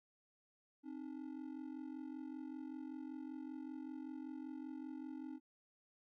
triangle ring-modulated tone, 286.4 Hz, D4, 43 cents flat, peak -40 dBFS, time 0.83-5.4 s, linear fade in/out 50 ms, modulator 22.6 Hz, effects none

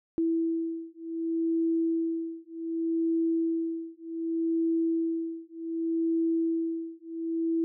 sine beating tone pair, 328.9 / 329.56 Hz, E4 / E4, -4 / 0 cents, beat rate 0.66 Hz, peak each -29 dBFS, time 0.18-7.64 s, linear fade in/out 0 ms, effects none

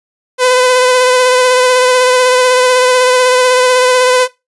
sawtooth tone with vibrato, 505 Hz, B4, 39 cents sharp, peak -3 dBFS, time 0.38-4.28 s, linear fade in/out 50 ms, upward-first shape sine, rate 16 Hz, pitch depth 22 cents each way, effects noise-tail reverb RT60 0.2 s tail -18 dB re dry + resampled to 24000 Hz

